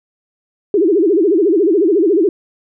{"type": "tone with vibrato", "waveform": "sine", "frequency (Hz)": 365.6, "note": "F#4", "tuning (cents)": -21, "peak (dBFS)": -9, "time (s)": [0.74, 2.29], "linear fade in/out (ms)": 2, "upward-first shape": "sine", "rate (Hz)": 14, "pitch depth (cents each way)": 260, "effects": []}